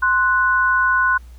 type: tone pair together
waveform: sine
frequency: 1046.5 / 1480 Hz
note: C6 / F#6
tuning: 0 / 0 cents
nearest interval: tritone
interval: 600 cents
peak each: -18 / -15 dBFS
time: 0.02-1.18 s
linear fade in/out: 10 ms
effects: added 60 Hz sine -37 dBFS peak until 1.38 s + pink hiss -55 dBFS RMS until 1.38 s